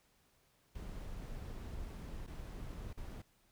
brown noise with dropouts, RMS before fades -45 dBFS, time 0.75-3.22 s, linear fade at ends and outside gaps 5 ms, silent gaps 2.265-2.275 / 2.931-2.974 s, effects pink hiss -72 dBFS RMS until 3.51 s

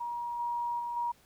sine tone with level steps, 952 Hz, A#5, 36 cents sharp, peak -33 / -30 / -33 / -29 dBFS, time 0-1.12 s, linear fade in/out 10 ms, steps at 0.39 / 0.79 / 0.96 s, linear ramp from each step 10 ms, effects pink hiss -63 dBFS RMS until 1.25 s

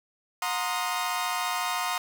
sawtooth chord, C half-diminished seventh, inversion second, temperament equal with one note detuned, 722.7 / 932.3 / 1046.5 / 1244.5 Hz, Gb5 / Bb5 / C6 / Eb6, -41 / 0 / 0 / 0 cents, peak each -29 dBFS, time 0.42-1.98 s, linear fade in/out 2 ms, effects none

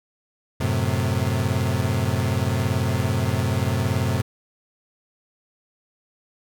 35% pulse chord, F# diminished, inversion none, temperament equal, 92.5 / 110 / 130.81 Hz, F#2 / A2 / C3, 0 / 0 / 0 cents, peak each -23 dBFS, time 0.6-4.22 s, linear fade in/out 10 ms, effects none

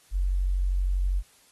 sine tone, 46.25 Hz, F#1, in tune, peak -22 dBFS, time 0.11-1.23 s, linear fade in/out 50 ms, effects white hiss -59 dBFS RMS until 1.51 s + AAC 32 kbps

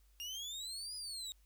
30% pulse exponential two-way sweep, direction up then down, 2794 to 5000 to 3757 Hz, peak -39 dBFS, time 0.2-1.32 s, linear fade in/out 0 ms, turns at 0.95 s, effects added 50 Hz sine -64 dBFS peak until 1.45 s + white hiss -75 dBFS RMS until 1.45 s

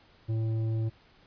sine tone with tanh clipping, 111.7 Hz, A2, 27 cents sharp, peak -28 dBFS, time 0.28-0.9 s, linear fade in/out 20 ms, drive 9 dB, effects pink hiss -60 dBFS RMS until 1.26 s + resampled to 11025 Hz

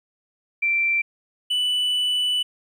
sine / triangle tone pair in turn, 2349 / 2976 Hz, D7 / F#7, 0 / +9 cents, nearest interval major third, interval 409 cents, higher second, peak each -18 dBFS, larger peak neither, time 0.62-1.02 / 1.5-2.43 s, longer second, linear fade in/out 10 ms, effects 10-bit

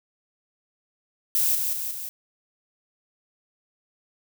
violet noise with echo, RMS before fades -22 dBFS, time 1.35-1.55 s, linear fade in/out 0 ms, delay 180 ms, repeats 3, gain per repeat -4 dB, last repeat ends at 2.09 s, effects none

